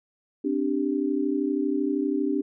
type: chord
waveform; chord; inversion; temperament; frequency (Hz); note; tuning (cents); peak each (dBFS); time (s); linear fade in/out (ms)
sine; C suspended second; none; just; 261.6 / 294.3 / 392.4; C4 / D4 / G4; 0 / +4 / +2; -28 / -25 / -29; 0.44-2.42; 10
effects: none